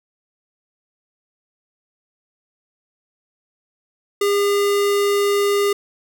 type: tone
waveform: square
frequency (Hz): 404.8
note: G#4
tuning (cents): -44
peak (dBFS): -16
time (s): 4.21-5.73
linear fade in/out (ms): 5
effects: none